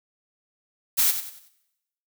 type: noise with echo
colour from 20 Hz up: blue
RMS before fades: -20 dBFS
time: 0.97-1.12 s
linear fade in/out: 20 ms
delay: 93 ms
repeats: 4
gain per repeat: -9 dB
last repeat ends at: 1.492 s
effects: noise-tail reverb RT60 0.9 s tail -19 dB re dry

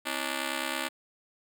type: ring-modulated tone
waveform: 5% pulse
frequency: 293.7 Hz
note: D4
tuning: in tune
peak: -16 dBFS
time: 0.05-0.89 s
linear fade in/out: 20 ms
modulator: 34.6 Hz
effects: none

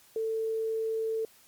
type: tone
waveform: sine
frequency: 445.1 Hz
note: A4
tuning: 20 cents sharp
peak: -28 dBFS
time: 0.16-1.25 s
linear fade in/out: 2 ms
effects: white hiss -59 dBFS RMS until 1.47 s + Opus 48 kbps

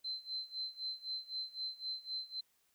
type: tone with tremolo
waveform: sine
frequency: 4084 Hz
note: C8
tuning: 43 cents flat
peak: -36 dBFS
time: 0.04-2.41 s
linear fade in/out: 10 ms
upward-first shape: sine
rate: 3.9 Hz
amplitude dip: 90%
effects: white hiss -75 dBFS RMS until 2.74 s

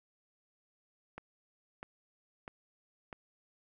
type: click train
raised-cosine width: 0.5 ms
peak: -28 dBFS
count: 4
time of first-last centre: 1.18-3.128 s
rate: 1.54 Hz
effects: none

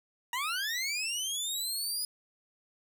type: linear sweep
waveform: 20% pulse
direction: up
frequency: 932.3 to 4990 Hz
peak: -26 dBFS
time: 0.33-2.05 s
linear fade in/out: 2 ms
effects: none

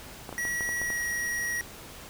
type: clicks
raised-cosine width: 1 ms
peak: -23 dBFS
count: 7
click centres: 0.292 / 0.327 / 0.452 / 0.608 / 0.691 / 0.816 / 0.903 s
type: tone with pitch glide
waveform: square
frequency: 1922 to 1903.2 Hz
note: B6 to A#6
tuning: -48 to +35 cents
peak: -29 dBFS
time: 0.38-1.61 s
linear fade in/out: 0 ms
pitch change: -17 cents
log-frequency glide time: 0.78-1 s
effects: pink hiss -45 dBFS RMS until 2.09 s

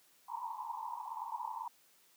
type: band-pass noise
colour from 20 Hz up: pink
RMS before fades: -42 dBFS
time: 0.28-1.68 s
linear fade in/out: 5 ms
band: 890 to 1000 Hz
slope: 96 dB/octave
effects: white hiss -67 dBFS RMS until 2.16 s + high-pass 150 Hz 12 dB/octave

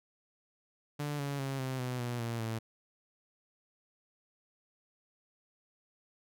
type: tone with pitch steps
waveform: sawtooth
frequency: 146.6 / 141.12 / 135.84 / 130.76 / 125.87 / 121.16 / 116.63 / 112.26 Hz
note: D3 / C#3 / C#3 / C3 / B2 / B2 / A#2 / A2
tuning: -3 / +31 / -35 / -1 / +33 / -33 / +1 / +35 cents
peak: -30 dBFS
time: 0.99-2.59 s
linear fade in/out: 10 ms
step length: 200 ms
effects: none

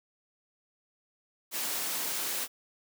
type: high-pass noise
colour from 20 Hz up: white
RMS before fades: -33 dBFS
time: 1.51-2.48 s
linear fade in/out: 50 ms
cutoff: 220 Hz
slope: 12 dB/octave
effects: none

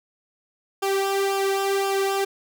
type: tone with flanger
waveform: sawtooth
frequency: 392 Hz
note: G4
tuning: in tune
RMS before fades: -23 dBFS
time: 0.82-2.25 s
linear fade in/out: 10 ms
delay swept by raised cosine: 0.49 to 2.09 ms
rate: 1.9 Hz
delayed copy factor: -0.7
effects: none

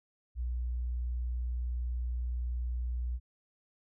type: tone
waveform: sine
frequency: 60.7 Hz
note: B1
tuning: 29 cents flat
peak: -31 dBFS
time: 0.35-3.2 s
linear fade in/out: 50 ms
effects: none

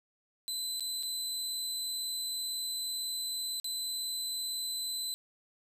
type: tone with dropouts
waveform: 25% pulse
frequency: 4029 Hz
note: B7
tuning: 34 cents sharp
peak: -29 dBFS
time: 0.48-5.14 s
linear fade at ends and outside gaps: 0 ms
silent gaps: 0.797-0.806 / 1.027-1.033 / 3.599-3.644 s
effects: none

